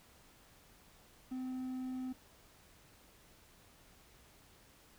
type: tone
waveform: triangle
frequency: 256.9 Hz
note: C4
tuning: 32 cents flat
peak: -36 dBFS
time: 1.31-2.13 s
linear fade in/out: 10 ms
effects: pink hiss -63 dBFS RMS until 4.98 s